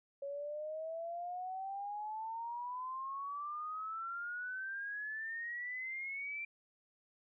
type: exponential sweep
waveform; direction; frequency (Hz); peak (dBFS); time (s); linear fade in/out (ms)
sine; up; 554.4 to 2361; -39; 0.22-6.45; 5
effects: none